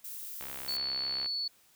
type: noise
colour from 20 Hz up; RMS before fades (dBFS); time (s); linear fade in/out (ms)
violet; -42; 0.04-0.77; 5
type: click train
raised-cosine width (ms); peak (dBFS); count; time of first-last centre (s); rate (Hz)
0.3; -27; 58; 0.41-1.259; 67.1
type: tone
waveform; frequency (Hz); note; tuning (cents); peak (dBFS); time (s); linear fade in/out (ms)
sine; 4435; C#8; 0; -31; 0.68-1.48; 5
effects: white hiss -64 dBFS RMS until 1.75 s